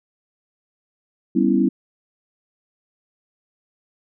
sine chord, C# half-diminished seventh, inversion second, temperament equal, 196 / 246.9 / 277.2 / 329.6 Hz, G3 / B3 / C#4 / E4, 0 / 0 / 0 / 0 cents, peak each -20 dBFS, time 1.35-1.69 s, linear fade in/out 10 ms, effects none

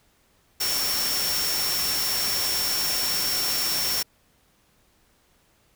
sine tone in noise, 5460 Hz, F8, 40 cents flat, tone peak -26 dBFS, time 0.6-4.03 s, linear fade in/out 10 ms, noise white, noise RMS -27 dBFS, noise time 0.6-4.03 s, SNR -2 dB, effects pink hiss -63 dBFS RMS until 5.75 s

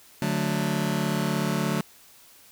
sawtooth chord, D major, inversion none, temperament just, 146.83 / 183.54 / 220.2 Hz, D3 / F#3 / A3, 0 / -14 / +2 cents, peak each -24 dBFS, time 0.22-1.81 s, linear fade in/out 2 ms, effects white hiss -53 dBFS RMS until 2.51 s

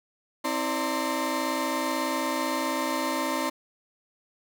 35% pulse tone cluster, 263.4 / 321.7 / 583 / 910 / 1046 Hz, C4 / E4 / D5 / A#5 / C6, +12 / -42 / -13 / -42 / -1 cents, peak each -31 dBFS, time 0.44-3.5 s, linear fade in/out 10 ms, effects none

